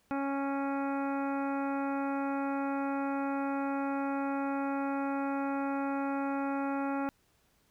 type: harmonic tone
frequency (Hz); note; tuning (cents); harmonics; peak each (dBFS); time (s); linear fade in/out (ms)
276.5; C#4; -4; 1 / 2 / 3 / 4 / 5 / 6 / 7 / 8 / 9; -32 / -39 / -37 / -44 / -41 / -52 / -52 / -55 / -51; 0.11-7.09; 0
effects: pink hiss -70 dBFS RMS until 7.7 s